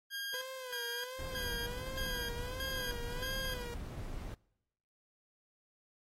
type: tone with tremolo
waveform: 20% pulse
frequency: 1616 Hz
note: G#6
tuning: 48 cents flat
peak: -33 dBFS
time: 0.1-3.67 s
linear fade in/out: 50 ms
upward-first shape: square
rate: 1.6 Hz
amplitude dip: 80%
type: tone with vibrato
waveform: sawtooth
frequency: 499.4 Hz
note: B4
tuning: 19 cents sharp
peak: -39 dBFS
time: 0.34-3.74 s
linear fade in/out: 0 ms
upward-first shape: sine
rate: 1.4 Hz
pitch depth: 90 cents each way
type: noise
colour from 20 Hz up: brown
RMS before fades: -42 dBFS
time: 1.19-4.34 s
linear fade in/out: 0 ms
effects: noise-tail reverb RT60 0.9 s tail -24 dB re dry + AAC 48 kbps